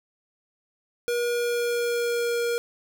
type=tone with pitch glide; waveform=square; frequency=478.9 to 472.6 Hz; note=A#4 to A#4; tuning=+47 to +24 cents; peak=-24 dBFS; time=1.08-2.58 s; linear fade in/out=0 ms; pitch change=-23 cents; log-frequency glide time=1.33-2.39 s; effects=none